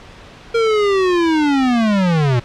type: linear sweep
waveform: square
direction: down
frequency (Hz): 466.2 to 116.1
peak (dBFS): -13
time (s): 0.54-2.4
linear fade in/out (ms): 10
effects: pink hiss -39 dBFS RMS until 2.44 s + low-pass 4000 Hz 12 dB/octave